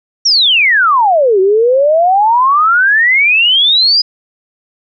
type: exponential two-way sweep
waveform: sine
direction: down then up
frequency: 5770 to 370 to 5010 Hz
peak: -6 dBFS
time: 0.25-4.02 s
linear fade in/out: 10 ms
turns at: 1.4 s
effects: none